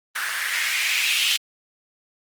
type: noise with band-pass filter sweep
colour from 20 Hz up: blue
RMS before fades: -23 dBFS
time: 0.15-1.37 s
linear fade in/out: 10 ms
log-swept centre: 1500 to 3000 Hz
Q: 3.6
effects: Opus 24 kbps